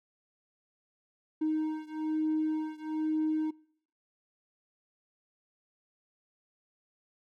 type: beating tone pair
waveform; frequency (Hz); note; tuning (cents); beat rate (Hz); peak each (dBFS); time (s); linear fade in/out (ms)
triangle; 311.1 / 312.2; D#4 / D#4; 0 / +6; 1.1; -29 / -30; 1.41-3.51; 10
effects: noise-tail reverb RT60 0.7 s tail -26 dB re dry + tanh soft clip ceiling -22 dBFS